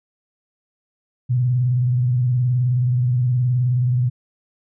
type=tone with vibrato; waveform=sine; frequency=124.3 Hz; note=B2; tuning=12 cents sharp; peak=-15 dBFS; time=1.29-4.1 s; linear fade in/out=20 ms; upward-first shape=square; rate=19 Hz; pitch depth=58 cents each way; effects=none